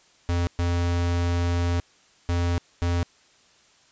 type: tone bursts at uneven times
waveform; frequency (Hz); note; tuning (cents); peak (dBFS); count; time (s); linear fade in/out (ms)
square; 86.7; F2; -12; -22; 4; 0.29-0.47 / 0.59-1.8 / 2.29-2.58 / 2.82-3.03; 0
effects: white hiss -58 dBFS RMS until 3.91 s + resampled to 16000 Hz